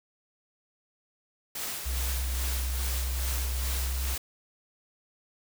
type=noise with tremolo; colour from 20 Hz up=white; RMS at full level=-34 dBFS; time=1.55-4.18 s; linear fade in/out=5 ms; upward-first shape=sine; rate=2.4 Hz; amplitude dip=40%
type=tone with pitch glide; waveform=sine; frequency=63.6 to 64.26 Hz; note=C2 to C2; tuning=-48 to -31 cents; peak=-28 dBFS; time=1.85-4.16 s; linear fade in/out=20 ms; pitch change=+17 cents; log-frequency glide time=1.99-3.79 s
effects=none